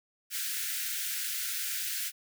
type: high-pass noise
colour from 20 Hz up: white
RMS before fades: -34 dBFS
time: 0.3-2.12 s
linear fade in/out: 50 ms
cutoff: 1400 Hz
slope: 96 dB/octave
effects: none